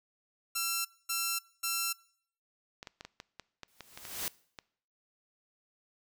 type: tone bursts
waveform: 5% pulse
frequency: 1350 Hz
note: E6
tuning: 41 cents sharp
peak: -19 dBFS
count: 3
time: 0.55-1.93 s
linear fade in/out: 10 ms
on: 300 ms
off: 240 ms
type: clicks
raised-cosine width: 0.2 ms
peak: -26 dBFS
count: 11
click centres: 2.829 / 2.872 / 3.009 / 3.05 / 3.201 / 3.397 / 3.633 / 3.807 / 3.975 / 4.052 / 4.588 s
type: noise with exponential growth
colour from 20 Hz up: white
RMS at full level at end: -33 dBFS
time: 3.68-4.28 s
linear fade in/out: 0 ms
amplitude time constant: 130 ms
effects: noise-tail reverb RT60 0.6 s tail -22 dB re dry